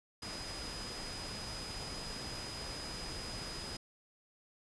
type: tone in noise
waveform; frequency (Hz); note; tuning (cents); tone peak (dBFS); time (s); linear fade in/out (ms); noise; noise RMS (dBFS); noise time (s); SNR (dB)
sine; 4978; D#8; 0; -45; 0.22-3.77; 5; pink; -44; 0.22-3.77; -4
effects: resampled to 24000 Hz